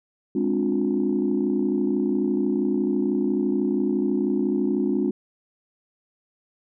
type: chord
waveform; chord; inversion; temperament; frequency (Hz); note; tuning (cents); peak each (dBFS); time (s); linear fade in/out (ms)
sine; D half-diminished seventh; second; equal with one note detuned; 207.7 / 261.6 / 293.7 / 358; Ab3 / C4 / D4 / F4; 0 / 0 / 0 / +43; -25; 0.35-5.11; 5
effects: tanh soft clip ceiling -12 dBFS